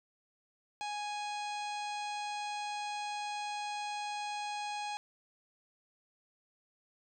harmonic tone with a mistuned harmonic, 830.6 Hz, G#5, in tune, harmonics 1 / 2 / 3 / 4 / 5 / 6 / 7 / 8 / 9 / 10, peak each -37 / -51 / -45 / -49 / -49 / -55 / -61 / -54 / -59 / -58 dBFS, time 0.81-4.97 s, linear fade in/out 0 ms, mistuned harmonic 8, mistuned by -34 cents, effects none

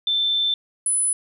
sine tone pair in turn, 3545 / 10009 Hz, A7 / D#9, +12 / +9 cents, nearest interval octave + tritone, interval 1797 cents, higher second, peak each -18 dBFS, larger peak neither, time 0.07-0.54 / 0.86-1.13 s, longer first, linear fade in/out 2 ms, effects none

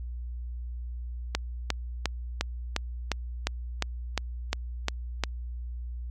click train, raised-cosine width 0.2 ms, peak -8 dBFS, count 12, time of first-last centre 1.35-5.237 s, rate 2.83 Hz, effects added 60 Hz sine -33 dBFS peak until 6.1 s + MP3 64 kbps

